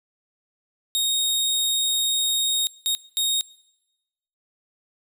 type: tone bursts at uneven times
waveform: sawtooth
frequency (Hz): 3729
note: A#7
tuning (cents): 0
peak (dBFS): -17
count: 3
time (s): 0.95-2.67 / 2.86-2.95 / 3.17-3.41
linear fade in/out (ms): 0
effects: noise-tail reverb RT60 1.0 s tail -23 dB re dry